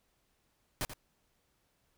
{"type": "noise with echo", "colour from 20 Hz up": "pink", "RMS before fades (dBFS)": -34, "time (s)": [0.81, 0.85], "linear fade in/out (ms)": 0, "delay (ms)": 85, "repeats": 1, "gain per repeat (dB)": -11, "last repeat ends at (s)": 0.935, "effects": ["pink hiss -75 dBFS RMS until 1.97 s"]}